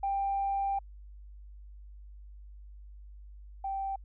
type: tone pair in turn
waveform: sine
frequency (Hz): 790 / 780.5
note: G5 / G5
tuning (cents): +13 / -8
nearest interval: unison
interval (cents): 21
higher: first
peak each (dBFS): -27 / -31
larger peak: first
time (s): 0.03-0.79 / 3.64-3.96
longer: first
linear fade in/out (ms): 5
effects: tanh soft clip ceiling -23 dBFS + added 50 Hz sine -46 dBFS peak until 4.04 s